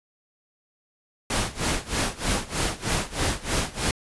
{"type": "noise with tremolo", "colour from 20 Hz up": "pink", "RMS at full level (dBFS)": -23, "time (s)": [1.3, 3.91], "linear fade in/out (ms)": 2, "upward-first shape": "sine", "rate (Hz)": 3.2, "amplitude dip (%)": 90, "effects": ["resampled to 24000 Hz"]}